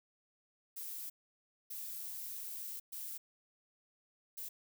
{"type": "noise bursts at uneven times", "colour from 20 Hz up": "violet", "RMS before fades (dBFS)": -44, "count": 4, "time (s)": [[0.76, 1.1], [1.7, 2.8], [2.92, 3.18], [4.37, 4.49]], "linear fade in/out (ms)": 10, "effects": []}